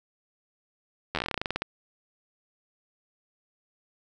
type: slowing click train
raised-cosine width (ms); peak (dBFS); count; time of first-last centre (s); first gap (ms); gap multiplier
0.3; -12; 17; 1.15-1.62; 11; 1.12
effects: none